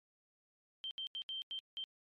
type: tone bursts at uneven times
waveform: sine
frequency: 3136 Hz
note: G7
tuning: in tune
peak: -39 dBFS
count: 6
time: 0.84-0.91 / 0.98-1.07 / 1.15-1.22 / 1.29-1.42 / 1.51-1.59 / 1.77-1.84 s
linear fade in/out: 0 ms
effects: MP3 64 kbps